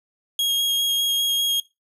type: tone with vibrato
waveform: 40% pulse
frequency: 3271 Hz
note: G#7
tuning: 27 cents flat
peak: -18 dBFS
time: 0.39-1.6 s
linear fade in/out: 2 ms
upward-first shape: square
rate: 5 Hz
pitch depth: 8 cents each way
effects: noise-tail reverb RT60 0.2 s tail -19 dB re dry